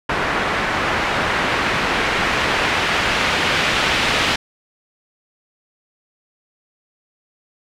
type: noise with low-pass filter sweep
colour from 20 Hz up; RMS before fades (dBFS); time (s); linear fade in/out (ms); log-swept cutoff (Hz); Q
white; -19; 0.09-4.36; 5; 1600 to 2900; 1
effects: none